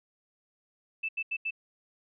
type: tone bursts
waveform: sine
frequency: 2637 Hz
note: E7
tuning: in tune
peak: -29 dBFS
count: 4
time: 1.03-1.508 s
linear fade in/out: 10 ms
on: 58 ms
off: 82 ms
effects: none